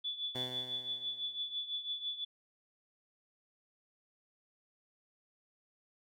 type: tone with tremolo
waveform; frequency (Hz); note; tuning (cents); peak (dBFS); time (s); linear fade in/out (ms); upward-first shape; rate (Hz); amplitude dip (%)
sine; 3454; A7; -33; -33; 0.04-2.25; 10; triangle; 6; 80
type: tone with exponential decay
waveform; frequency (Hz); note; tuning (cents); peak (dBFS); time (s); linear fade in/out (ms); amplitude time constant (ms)
10% pulse; 126.4; B2; +41; -31; 0.35-1.55; 2; 260
effects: none